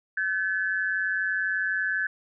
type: tone pair together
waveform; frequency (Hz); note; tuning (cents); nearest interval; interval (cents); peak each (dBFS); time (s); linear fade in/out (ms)
sine; 1527 / 1715; G6 / A6; -46 / -45; major second; 201; -27; 0.17-2.07; 5
effects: none